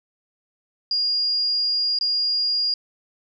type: tone with dropouts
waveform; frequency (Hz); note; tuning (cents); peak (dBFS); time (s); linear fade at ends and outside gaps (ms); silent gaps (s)
sine; 4839; D#8; -49; -19; 0.91-2.74; 2; 1.988-2.01
effects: none